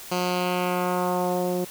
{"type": "tone with low-pass filter sweep", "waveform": "10% pulse", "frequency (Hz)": 179.9, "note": "F#3", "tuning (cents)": -48, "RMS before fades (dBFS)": -25, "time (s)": [0.11, 1.65], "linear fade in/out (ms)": 10, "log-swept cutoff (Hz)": [6500, 410], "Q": 1.3, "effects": ["white hiss -41 dBFS RMS until 1.7 s"]}